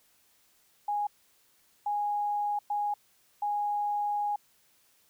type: tone bursts at uneven times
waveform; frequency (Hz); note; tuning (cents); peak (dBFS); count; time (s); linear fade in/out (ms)
sine; 826; G#5; -10; -27; 4; 0.88-1.07 / 1.86-2.59 / 2.7-2.94 / 3.42-4.36; 5
effects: white hiss -66 dBFS RMS until 5.09 s